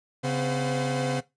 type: tone cluster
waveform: 45% pulse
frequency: 137.4 / 253.8 / 511 / 718 Hz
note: C#3 / B3 / C5 / F5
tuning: -15 / +47 / -41 / +48 cents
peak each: -28 / -32 / -31 / -35 dBFS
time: 0.23-1.21 s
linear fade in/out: 20 ms
effects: noise-tail reverb RT60 0.2 s tail -18 dB re dry + resampled to 22050 Hz